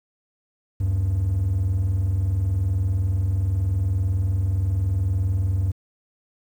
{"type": "tone pair together", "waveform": "triangle", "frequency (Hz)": [75.2, 96.05], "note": ["D2", "G2"], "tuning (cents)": [42, -35], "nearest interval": "major third", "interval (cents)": 423, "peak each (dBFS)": [-24, -17], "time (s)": [0.8, 5.72], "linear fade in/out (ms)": 10, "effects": ["tanh soft clip ceiling -14 dBFS", "9-bit"]}